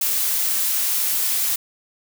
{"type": "noise", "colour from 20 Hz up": "blue", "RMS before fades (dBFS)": -21, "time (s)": [0.01, 1.56], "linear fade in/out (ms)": 5, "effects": []}